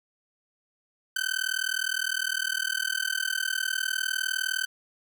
sawtooth tone with amplitude modulation, 1536 Hz, G6, 36 cents flat, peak -19 dBFS, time 1.16-4.66 s, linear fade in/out 5 ms, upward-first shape sine, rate 39.7 Hz, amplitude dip 100%, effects none

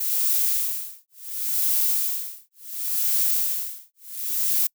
violet noise with tremolo, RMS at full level -21 dBFS, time 0-4.67 s, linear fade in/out 5 ms, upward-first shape sine, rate 0.7 Hz, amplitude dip 100%, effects noise-tail reverb RT60 0.1 s tail -26 dB re dry

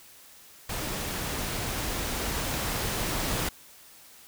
pink noise with level ramp, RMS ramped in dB -33 to -29 dBFS, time 0.69-3.49 s, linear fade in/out 5 ms, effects white hiss -52 dBFS RMS until 4.27 s

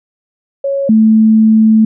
sine tone pair in turn, 553 / 219.5 Hz, C#5 / A3, -4 / -4 cents, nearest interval octave + major third, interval 1600 cents, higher first, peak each -12 / -4 dBFS, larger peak second, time 0.64-0.89 / 0.89-1.85 s, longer second, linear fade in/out 5 ms, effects none

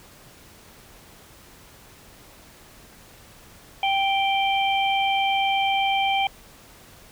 harmonic tone, 784 Hz, G5, in tune, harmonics 1 / 3 / 4, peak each -21 / -26 / -27 dBFS, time 3.83-6.27 s, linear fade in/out 2 ms, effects pink hiss -49 dBFS RMS until 7.11 s

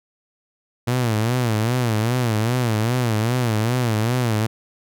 sawtooth tone with vibrato, 116.54 Hz, A#2, in tune, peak -14 dBFS, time 0.87-4.47 s, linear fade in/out 10 ms, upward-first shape sine, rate 2.5 Hz, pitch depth 150 cents each way, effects none

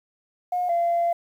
sine tone pair in turn, 718 / 686.4 Hz, F5 / F5, +48 / -30 cents, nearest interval minor second, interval 78 cents, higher first, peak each -21 / -18 dBFS, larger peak second, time 0.52-0.69 / 0.69-1.13 s, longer second, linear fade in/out 5 ms, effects tanh soft clip ceiling -16 dBFS + 9-bit

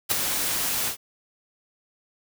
white noise with ADSR envelope, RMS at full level -20 dBFS, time 0.09-0.97 s, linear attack 25 ms, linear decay 9 ms, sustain -6 dB, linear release 97 ms, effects none

